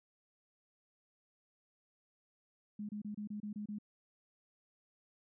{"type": "tone bursts", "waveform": "sine", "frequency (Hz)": 208.8, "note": "G#3", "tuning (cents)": 10, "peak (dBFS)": -39, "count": 8, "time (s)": [2.79, 3.786], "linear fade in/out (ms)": 5, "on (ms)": 100, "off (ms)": 28, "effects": []}